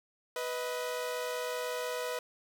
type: tone pair together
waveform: sawtooth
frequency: 493.9 / 629.9 Hz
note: B4 / D#5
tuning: 0 / +21 cents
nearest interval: major third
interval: 421 cents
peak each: -31 / -35 dBFS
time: 0.36-2.19 s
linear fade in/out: 2 ms
effects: none